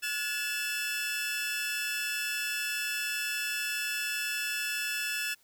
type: tone cluster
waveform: sawtooth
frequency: 1446 / 1713 / 2645 Hz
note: F#6 / A6 / E7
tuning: -40 / -47 / +5 cents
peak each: -35 / -32 / -30 dBFS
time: 0.02-5.35 s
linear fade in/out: 20 ms
effects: white hiss -65 dBFS RMS until 5.43 s